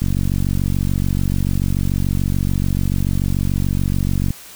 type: click train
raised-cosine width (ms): 5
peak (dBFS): -7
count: 202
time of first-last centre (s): 0.02-4.306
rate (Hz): 46.9
effects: white hiss -39 dBFS RMS until 4.55 s